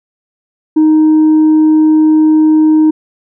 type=tone with tanh clipping; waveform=sine; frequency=311.1 Hz; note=D#4; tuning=in tune; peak=-5 dBFS; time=0.76-2.91 s; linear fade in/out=10 ms; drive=1 dB; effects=none